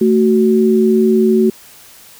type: tone pair together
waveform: sine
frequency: 221.9 / 373.2 Hz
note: A3 / F#4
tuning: +15 / +15 cents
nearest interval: major sixth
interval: 900 cents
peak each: -11 dBFS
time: 0.01-1.5 s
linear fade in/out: 5 ms
effects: white hiss -41 dBFS RMS until 2.19 s